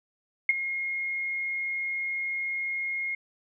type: tone with ADSR envelope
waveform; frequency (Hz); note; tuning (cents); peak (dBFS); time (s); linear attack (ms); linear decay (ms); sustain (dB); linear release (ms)
sine; 2147; C7; +44; -15; 0.49-3.15; 3; 25; -13; 5
effects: none